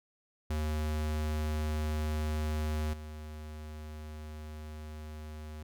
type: tone with level steps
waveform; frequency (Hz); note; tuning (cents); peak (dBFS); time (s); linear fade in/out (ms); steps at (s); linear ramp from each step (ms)
square; 76.7; D#2; -24; -31 / -42; 0.5-5.63; 5; 2.93; 5
effects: none